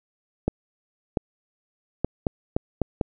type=clicks; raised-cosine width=2 ms; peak=-8 dBFS; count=7; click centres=0.48 / 1.172 / 2.046 / 2.268 / 2.565 / 2.817 / 3.012 s; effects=none